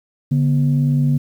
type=tone pair together; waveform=sine; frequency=144 / 242.2 Hz; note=D3 / B3; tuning=-34 / -34 cents; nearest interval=major sixth; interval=900 cents; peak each=-13 / -19 dBFS; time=0.31-1.18 s; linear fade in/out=10 ms; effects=tanh soft clip ceiling -7 dBFS + 8-bit